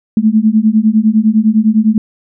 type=beating tone pair; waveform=sine; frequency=212.6 / 222.5 Hz; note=G#3 / A3; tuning=+41 / +20 cents; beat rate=9.9 Hz; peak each=-10 dBFS; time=0.17-1.98 s; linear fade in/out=2 ms; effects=none